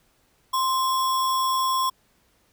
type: tone with sample-and-hold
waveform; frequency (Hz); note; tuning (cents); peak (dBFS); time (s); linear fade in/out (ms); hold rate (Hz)
sine; 1046.5; C6; 0; -20; 0.53-1.9; 10; 4410
effects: pink hiss -64 dBFS RMS until 2.52 s